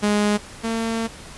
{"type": "tone pair in turn", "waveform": "sawtooth", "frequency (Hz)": [207.7, 226.9], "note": ["G#3", "A#3"], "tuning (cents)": [0, -47], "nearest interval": "major second", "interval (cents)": 153, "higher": "second", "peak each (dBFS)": [-13, -18], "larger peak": "first", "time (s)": [[0.02, 0.38], [0.63, 1.08]], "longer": "second", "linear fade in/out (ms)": 20, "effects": ["pink hiss -40 dBFS RMS until 1.37 s", "resampled to 24000 Hz"]}